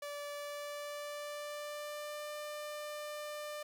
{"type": "tone with pitch glide", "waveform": "sawtooth", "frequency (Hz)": [580, 596.3], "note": ["D5", "D5"], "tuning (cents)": [-22, 26], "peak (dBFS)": -37, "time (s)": [0.02, 3.63], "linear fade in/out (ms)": 5, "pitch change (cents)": 48, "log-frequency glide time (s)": [0.33, 2.34], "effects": []}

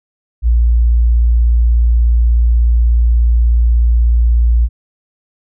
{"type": "tone", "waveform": "sine", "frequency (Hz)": 58.27, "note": "A#1", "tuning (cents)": 0, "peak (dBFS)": -7, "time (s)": [0.42, 4.69], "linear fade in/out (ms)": 50, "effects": []}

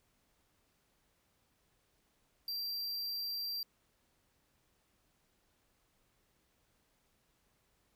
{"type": "tone", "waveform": "square", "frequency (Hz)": 4718, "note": "D8", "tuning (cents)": 7, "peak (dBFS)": -37, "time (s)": [2.48, 3.63], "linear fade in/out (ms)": 2, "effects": ["pink hiss -75 dBFS RMS until 7.95 s"]}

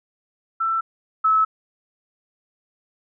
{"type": "tone pair in turn", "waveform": "sine", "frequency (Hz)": [1334, 1299], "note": ["E6", "E6"], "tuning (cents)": [20, -26], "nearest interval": "unison", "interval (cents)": 46, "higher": "first", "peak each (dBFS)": [-19, -14], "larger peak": "second", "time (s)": [[0.6, 0.81], [1.24, 1.45]], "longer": "neither", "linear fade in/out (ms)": 10, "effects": []}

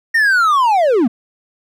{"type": "linear sweep", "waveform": "triangle", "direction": "down", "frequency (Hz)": [1864.7, 207.7], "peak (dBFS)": -8, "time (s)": [0.14, 1.08], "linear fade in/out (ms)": 10, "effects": []}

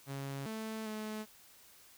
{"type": "tone with pitch steps", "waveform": "sawtooth", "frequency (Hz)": [137.8, 220, 215.5], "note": ["C#3", "A3", "A3"], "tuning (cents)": [-10, 0, -36], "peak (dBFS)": -35, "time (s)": [0.06, 1.26], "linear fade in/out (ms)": 50, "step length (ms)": 400, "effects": ["white hiss -60 dBFS RMS until 1.97 s"]}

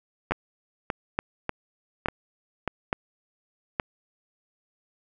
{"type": "two click trains", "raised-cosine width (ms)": 0.5, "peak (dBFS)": [-11, -9], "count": [5, 5], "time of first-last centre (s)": [[0.31, 2.677], [0.32, 3.798]], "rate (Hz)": [1.69, 1.15], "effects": []}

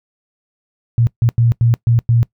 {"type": "tone bursts at uneven times", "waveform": "sine", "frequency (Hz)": 117.3, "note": "A#2", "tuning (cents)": 11, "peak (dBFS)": -9, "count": 6, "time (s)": [[0.98, 1.07], [1.22, 1.29], [1.38, 1.52], [1.61, 1.74], [1.87, 1.99], [2.09, 2.23]], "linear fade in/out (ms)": 0, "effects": ["noise-tail reverb RT60 0.1 s tail -22 dB re dry"]}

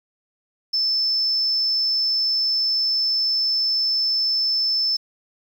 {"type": "tone", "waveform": "sine", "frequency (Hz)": 5274, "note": "E8", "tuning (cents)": 0, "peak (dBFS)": -18, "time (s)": [0.73, 4.97], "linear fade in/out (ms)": 10, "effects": ["8-bit"]}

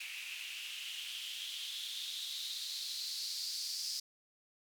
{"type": "noise with band-pass filter sweep", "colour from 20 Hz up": "blue", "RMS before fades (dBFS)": -42, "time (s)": [0, 4], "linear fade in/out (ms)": 5, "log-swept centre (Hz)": [2500, 5000], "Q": 5.5, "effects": []}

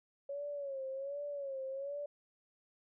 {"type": "tone with vibrato", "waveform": "sine", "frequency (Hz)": 554.4, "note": "C#5", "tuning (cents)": 0, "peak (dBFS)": -38, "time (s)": [0.29, 2.06], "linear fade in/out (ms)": 5, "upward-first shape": "sine", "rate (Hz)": 1.3, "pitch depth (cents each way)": 80, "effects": []}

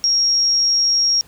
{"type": "tone", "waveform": "sine", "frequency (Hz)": 5588, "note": "F8", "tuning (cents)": 0, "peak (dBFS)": -13, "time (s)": [0.04, 1.21], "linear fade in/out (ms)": 0, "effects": ["pink hiss -49 dBFS RMS until 1.27 s"]}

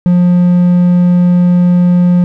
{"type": "tone", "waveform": "triangle", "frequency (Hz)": 177.3, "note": "F3", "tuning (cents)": 26, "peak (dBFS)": -3, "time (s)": [0.06, 2.24], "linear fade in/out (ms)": 0, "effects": []}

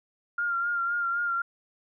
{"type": "tone with vibrato", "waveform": "sine", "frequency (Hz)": 1396.9, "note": "F6", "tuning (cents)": 0, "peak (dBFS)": -25, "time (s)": [0.38, 1.42], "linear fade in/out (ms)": 5, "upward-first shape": "sine", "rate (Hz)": 3.9, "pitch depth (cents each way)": 32, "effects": []}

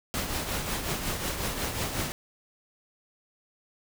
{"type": "noise with tremolo", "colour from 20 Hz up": "pink", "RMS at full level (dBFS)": -29, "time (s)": [0.14, 2.12], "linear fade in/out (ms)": 0, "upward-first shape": "triangle", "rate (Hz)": 5.5, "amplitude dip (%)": 55, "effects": []}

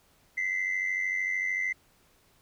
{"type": "tone pair together", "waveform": "sine", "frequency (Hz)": [1974.7, 2068], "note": ["B6", "C7"], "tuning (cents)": [-1, -21], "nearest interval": "minor second", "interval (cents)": 80, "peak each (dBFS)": [-31, -27], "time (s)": [0.37, 1.73], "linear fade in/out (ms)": 10, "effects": ["tanh soft clip ceiling -23 dBFS", "pink hiss -64 dBFS RMS until 2.41 s"]}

